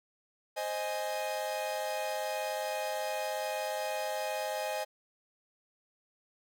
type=chord; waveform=45% pulse; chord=Ab major; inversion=first; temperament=equal; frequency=523.3 / 622.3 / 830.6 Hz; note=C5 / Eb5 / Ab5; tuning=0 / 0 / 0 cents; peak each=-39 / -36 / -37 dBFS; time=0.56-4.85 s; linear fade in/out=20 ms; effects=none